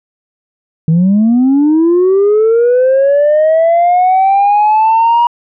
sine linear sweep, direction up, 155.56 to 958 Hz, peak -4 dBFS, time 0.88-5.27 s, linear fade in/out 2 ms, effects tanh soft clip ceiling -4 dBFS

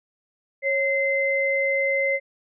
sine tone pair together, 547.7 / 2068 Hz, C#5 / C7, -21 / -21 cents, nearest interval octave + major seventh, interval 2300 cents, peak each -23 / -22 dBFS, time 0.62-2.2 s, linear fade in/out 50 ms, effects none

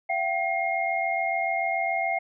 sine tone cluster, 680 / 767 / 2138 Hz, F5 / G5 / C7, -46 / -38 / +37 cents, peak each -28 dBFS, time 0.09-2.19 s, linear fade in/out 10 ms, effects none

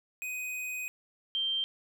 square / sine tone pair in turn, 2500 / 3150 Hz, D#7 / G7, +8 / +8 cents, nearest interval major third, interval 400 cents, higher second, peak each -35 / -28 dBFS, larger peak second, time 0.22-0.88 / 1.35-1.64 s, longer first, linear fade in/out 0 ms, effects none

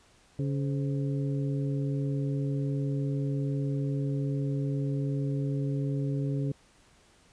harmonic tone with a mistuned harmonic, 140.1 Hz, C#3, 19 cents sharp, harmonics 1 / 2 / 3 / 4, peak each -28 / -34 / -39 / -44 dBFS, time 0.39-6.52 s, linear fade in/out 2 ms, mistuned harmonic 4, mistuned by -120 cents, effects pink hiss -61 dBFS RMS until 7.32 s + resampled to 22050 Hz

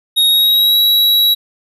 square tone with pitch glide, 3754 to 3882 Hz, A#7 to B7, +11 to -31 cents, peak -9 dBFS, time 0.16-1.35 s, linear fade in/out 20 ms, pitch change +58 cents, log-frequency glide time 0.28-0.78 s, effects none

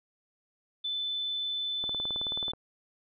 sine tone, 3514 Hz, A7, 3 cents flat, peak -30 dBFS, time 0.84-2.52 s, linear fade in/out 10 ms
click train, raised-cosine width 1 ms, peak -27 dBFS, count 14, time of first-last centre 1.84-2.535 s, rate 18.7 Hz
effects none

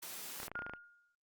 white high-pass noise, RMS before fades -46 dBFS, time 0.02-0.48 s, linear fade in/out 10 ms, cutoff 160 Hz, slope 12 dB/octave
clicks, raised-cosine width 0.5 ms, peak -29 dBFS, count 10, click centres 0.401 / 0.431 / 0.481 / 0.516 / 0.555 / 0.591 / 0.621 / 0.665 / 0.696 / 0.736 s
sine tone with exponential decay, 1421 Hz, F6, 30 cents sharp, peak -37 dBFS, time 0.55-1.15 s, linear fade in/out 5 ms, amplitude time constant 130 ms
effects Opus 48 kbps

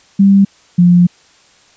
sine tone pair in turn, 197.1 / 176.07 Hz, G3 / F3, +10 / +14 cents, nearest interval major second, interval 196 cents, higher first, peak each -4 dBFS, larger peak neither, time 0.19-0.45 / 0.78-1.07 s, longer second, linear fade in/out 10 ms, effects white hiss -48 dBFS RMS until 1.76 s + resampled to 16000 Hz

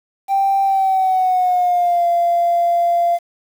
triangle tone with pitch glide, 784 to 690.4 Hz, G5 to F5, 0 to -20 cents, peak -9 dBFS, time 0.28-3.19 s, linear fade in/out 50 ms, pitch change -220 cents, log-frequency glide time 0.64-2.06 s, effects tanh soft clip ceiling -10 dBFS + 7-bit

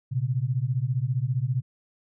sine beating tone pair, 119.6 / 134.6 Hz, A#2 / C3, +45 / +49 cents, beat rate 15 Hz, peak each -26 dBFS, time 0.11-1.62 s, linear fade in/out 20 ms, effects none

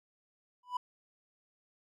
triangle tone with exponential growth, 990 Hz, B5, 4 cents sharp, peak -26 dBFS, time 0.63-0.77 s, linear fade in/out 5 ms, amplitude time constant 29 ms, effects none

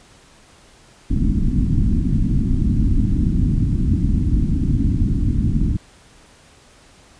pink low-pass noise, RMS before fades -17 dBFS, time 1.1-5.77 s, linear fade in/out 10 ms, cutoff 290 Hz, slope 48 dB/octave, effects pink hiss -49 dBFS RMS until 7.19 s + resampled to 22050 Hz

